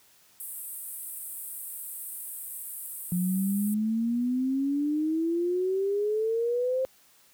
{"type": "band-pass noise", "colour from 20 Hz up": "white", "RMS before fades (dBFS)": -39, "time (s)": [0.4, 3.74], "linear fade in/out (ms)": 0, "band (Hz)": [8100, 16000], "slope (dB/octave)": 96}
{"type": "exponential sweep", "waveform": "sine", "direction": "up", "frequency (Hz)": [176.1, 528], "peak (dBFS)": -24, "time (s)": [3.12, 6.85], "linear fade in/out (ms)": 0}
{"effects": ["white hiss -60 dBFS RMS until 7.33 s", "high-pass 60 Hz 12 dB/octave"]}